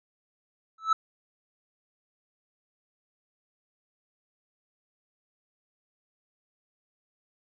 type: tone with exponential growth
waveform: triangle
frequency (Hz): 1310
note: E6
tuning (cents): -11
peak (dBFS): -14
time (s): 0.78-0.93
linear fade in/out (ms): 5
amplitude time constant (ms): 31
effects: resampled to 16000 Hz